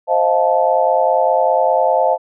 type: chord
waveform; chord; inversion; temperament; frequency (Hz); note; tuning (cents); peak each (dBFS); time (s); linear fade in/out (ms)
sine; F dominant seventh; second; just; 523.8 / 628.6 / 698.5 / 873.1; C5 / Eb5 / F5 / A5; +2 / +18 / 0 / -14; -17; 0.07-2.18; 50
effects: none